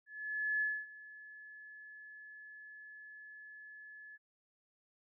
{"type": "tone with ADSR envelope", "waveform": "sine", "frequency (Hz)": 1714, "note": "A6", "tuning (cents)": -46, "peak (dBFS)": -30, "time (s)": [0.06, 4.18], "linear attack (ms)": 550, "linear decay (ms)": 250, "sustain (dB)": -20, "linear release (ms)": 31, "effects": []}